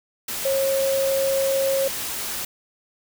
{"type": "tone in noise", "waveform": "sine", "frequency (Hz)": 542, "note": "C#5", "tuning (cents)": -39, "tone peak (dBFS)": -19, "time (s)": [0.45, 1.88], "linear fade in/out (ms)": 5, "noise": "white", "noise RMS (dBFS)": -29, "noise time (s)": [0.28, 2.45], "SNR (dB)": 7, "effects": []}